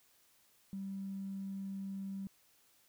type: tone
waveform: triangle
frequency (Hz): 194.8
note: G3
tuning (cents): -11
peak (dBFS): -35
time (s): 0.73-2.27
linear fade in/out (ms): 0
effects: tanh soft clip ceiling -37 dBFS + white hiss -69 dBFS RMS until 2.88 s